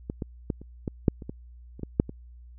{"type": "clicks", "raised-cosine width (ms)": 3, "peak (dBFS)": [-18, -18, -14, -30, -16, -6, -27, -21, -29, -19, -6, -23], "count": 12, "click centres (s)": [0.099, 0.222, 0.502, 0.616, 0.878, 1.082, 1.222, 1.295, 1.795, 1.833, 1.999, 2.094], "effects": ["added 60 Hz sine -45 dBFS peak until 2.58 s"]}